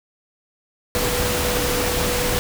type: tone in noise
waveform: sine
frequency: 491.5 Hz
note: B4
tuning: 8 cents flat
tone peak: -25 dBFS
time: 0.95-2.39 s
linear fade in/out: 0 ms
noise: pink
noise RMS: -22 dBFS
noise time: 0.95-2.39 s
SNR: -6 dB
effects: none